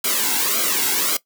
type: noise with flanger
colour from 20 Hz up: white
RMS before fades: -20 dBFS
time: 0.04-1.17 s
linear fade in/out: 5 ms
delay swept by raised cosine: 1.1 to 1.7 ms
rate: 1.8 Hz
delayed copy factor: -0.8
effects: noise-tail reverb RT60 0.1 s tail -18 dB re dry + high-pass 200 Hz 12 dB/octave